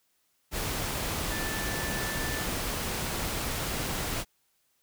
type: tone in noise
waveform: sine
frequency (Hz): 1760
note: A6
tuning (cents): 0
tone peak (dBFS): -37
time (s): 1.28-2.47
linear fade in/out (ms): 50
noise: pink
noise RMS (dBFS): -32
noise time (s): 0.51-4.25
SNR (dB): -8
effects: white hiss -72 dBFS RMS until 4.82 s